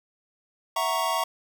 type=chord; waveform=square; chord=F# dominant seventh; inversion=third; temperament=equal; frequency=659.3 / 740 / 932.3 / 1108.7 Hz; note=E5 / F#5 / A#5 / C#6; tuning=0 / 0 / 0 / 0 cents; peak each=-31 / -33 / -29 / -29 dBFS; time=0.76-1.24 s; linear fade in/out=5 ms; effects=none